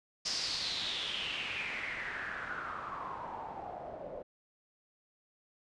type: noise with low-pass filter sweep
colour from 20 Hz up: white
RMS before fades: -39 dBFS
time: 0.25-4.23 s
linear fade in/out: 10 ms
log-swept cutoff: 5300 to 550 Hz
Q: 5.4
effects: resampled to 22050 Hz